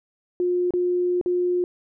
sine tone with dropouts, 356.9 Hz, F4, 38 cents sharp, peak -19 dBFS, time 0.4-1.64 s, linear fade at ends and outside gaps 1 ms, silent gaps 0.707-0.737 / 1.213-1.26 s, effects none

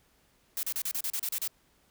blue noise bursts, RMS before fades -32 dBFS, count 10, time 0.57-1.477 s, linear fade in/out 2 ms, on 61 ms, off 33 ms, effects pink hiss -67 dBFS RMS until 1.9 s

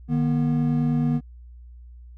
triangle tone pair together, 152.07 / 241.4 Hz, D#3 / B3, -39 / -39 cents, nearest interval minor sixth, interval 800 cents, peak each -20 dBFS, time 0.08-1.21 s, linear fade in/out 50 ms, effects added 60 Hz sine -41 dBFS peak until 2.17 s

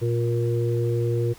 harmonic tone, 117.9 Hz, A#2, 20 cents sharp, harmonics 1 / 3 / 4, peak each -22 / -27 / -28 dBFS, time 0.01-1.34 s, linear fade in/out 20 ms, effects pink hiss -48 dBFS RMS until 1.38 s

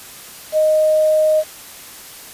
sine tone with quantisation, 621 Hz, D#5, 3 cents flat, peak -11 dBFS, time 0.52-1.44 s, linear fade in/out 50 ms, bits 6, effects white hiss -37 dBFS RMS until 2.33 s + resampled to 32000 Hz

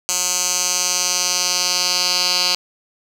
10% pulse tone with band-pass filter sweep, 180 Hz, F#3, 47 cents flat, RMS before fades -19 dBFS, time 0.09-2.55 s, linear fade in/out 0 ms, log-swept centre 6900 to 4600 Hz, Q 3, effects none

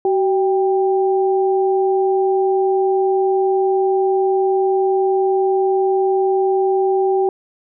sine tone pair together, 379.8 / 790 Hz, F#4 / G5, +45 / +13 cents, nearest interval octave + minor second, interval 1268 cents, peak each -14 / -20 dBFS, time 0.05-7.29 s, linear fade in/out 2 ms, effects none

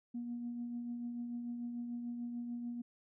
sine tone with tremolo, 239.2 Hz, A#3, 45 cents sharp, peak -36 dBFS, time 0.14-2.82 s, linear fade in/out 10 ms, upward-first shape triangle, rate 6.8 Hz, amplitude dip 40%, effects tanh soft clip ceiling -33 dBFS

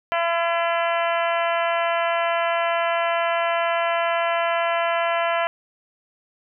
harmonic tone, 337.8 Hz, E4, 42 cents sharp, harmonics 2 / 3 / 4 / 5 / 6 / 7 / 8 / 9, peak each -22 / -26 / -28 / -30 / -32 / -33 / -34 / -35 dBFS, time 0.12-5.47 s, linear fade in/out 0 ms, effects none

